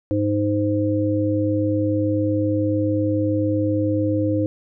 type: harmonic tone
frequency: 103.6 Hz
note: G#2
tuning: 4 cents flat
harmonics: 1 / 3 / 5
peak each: -23 / -20 / -24 dBFS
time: 0.11-4.46 s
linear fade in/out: 0 ms
effects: none